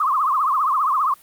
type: tone with vibrato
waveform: sine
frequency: 1146 Hz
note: D6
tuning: 43 cents flat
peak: -16 dBFS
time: 0-1.14 s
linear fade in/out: 5 ms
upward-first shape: triangle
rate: 15 Hz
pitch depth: 220 cents each way
effects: white hiss -50 dBFS RMS until 1.22 s + Opus 48 kbps